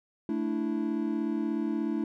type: chord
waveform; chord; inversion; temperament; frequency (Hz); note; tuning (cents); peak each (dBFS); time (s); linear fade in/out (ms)
triangle; A suspended fourth; none; just; 220 / 293.3 / 330; A3 / D4 / E4; 0 / -2 / +2; -30; 0.29-2.04; 2
effects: none